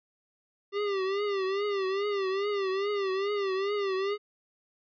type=tone with vibrato; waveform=square; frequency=395.3 Hz; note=G4; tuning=15 cents sharp; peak=-28 dBFS; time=0.72-4.18 s; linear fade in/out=50 ms; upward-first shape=triangle; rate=2.4 Hz; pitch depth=100 cents each way; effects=resampled to 11025 Hz